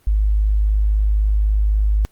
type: tone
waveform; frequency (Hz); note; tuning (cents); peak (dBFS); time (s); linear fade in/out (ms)
sine; 51.91; G#1; 0; -13; 0.07-2.05; 0
effects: pink hiss -57 dBFS RMS until 2.11 s + Opus 32 kbps